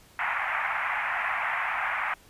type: band-pass noise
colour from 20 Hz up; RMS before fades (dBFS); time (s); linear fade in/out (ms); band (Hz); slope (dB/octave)
white; -29; 0.19-2.14; 2; 720 to 2300; 48
effects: pink hiss -56 dBFS RMS until 2.29 s + resampled to 32000 Hz